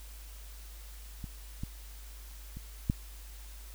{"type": "clicks", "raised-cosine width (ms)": 5, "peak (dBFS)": [-28, -24, -30, -14], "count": 4, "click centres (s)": [1.242, 1.635, 2.57, 2.899], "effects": ["added 51 Hz sine -45 dBFS peak until 3.74 s", "white hiss -54 dBFS RMS until 3.74 s"]}